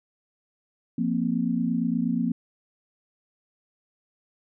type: chord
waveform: sine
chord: F suspended fourth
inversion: none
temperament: equal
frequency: 174.61 / 233.1 / 261.6 Hz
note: F3 / Bb3 / C4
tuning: 0 / 0 / 0 cents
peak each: -28 / -25 / -28 dBFS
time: 0.98-2.32 s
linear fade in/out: 5 ms
effects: none